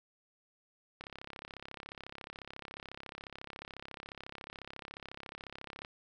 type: click train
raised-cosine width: 0.3 ms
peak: -28 dBFS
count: 166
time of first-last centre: 1.01-5.849 s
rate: 34.1 Hz
effects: none